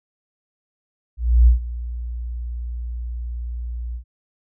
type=tone with ADSR envelope; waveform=sine; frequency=59.4 Hz; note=A#1; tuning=33 cents sharp; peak=-7 dBFS; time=1.17-4.04 s; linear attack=300 ms; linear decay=120 ms; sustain=-18 dB; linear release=90 ms; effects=none